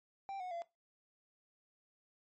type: tone with pitch steps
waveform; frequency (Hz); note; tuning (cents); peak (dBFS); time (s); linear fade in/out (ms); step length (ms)
triangle; 784 / 731.5 / 682.5; G5 / F#5 / F5; 0 / -20 / -40; -38; 0.29-0.62; 0; 110
effects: noise-tail reverb RT60 0.2 s tail -17 dB re dry + MP3 32 kbps